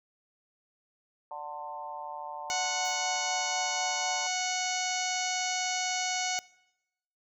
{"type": "chord", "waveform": "sine", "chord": "D dominant seventh", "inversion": "none", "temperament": "equal with one note detuned", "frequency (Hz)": [587.3, 740, 893.8, 1046.5], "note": ["D5", "F#5", "A5", "C6"], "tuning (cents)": [0, 0, 27, 0], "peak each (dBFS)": [-45, -43, -39, -45], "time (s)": [1.31, 4.27], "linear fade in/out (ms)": 2}
{"type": "harmonic tone", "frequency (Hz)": 736, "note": "F#5", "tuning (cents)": -9, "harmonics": [1, 2, 3, 4, 5, 6, 7, 8, 9, 10], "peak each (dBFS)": [-33, -40, -36, -39, -44, -39, -42, -37, -37, -46], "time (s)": [2.5, 6.39], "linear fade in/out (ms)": 0}
{"type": "clicks", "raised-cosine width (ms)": 0.3, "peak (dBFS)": -36, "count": 3, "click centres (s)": [2.542, 2.653, 3.158]}
{"type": "noise with exponential decay", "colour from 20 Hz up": "blue", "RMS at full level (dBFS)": -50, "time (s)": [2.85, 3.08], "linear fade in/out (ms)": 0, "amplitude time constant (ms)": 49}
{"effects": ["noise-tail reverb RT60 0.9 s tail -23 dB re dry"]}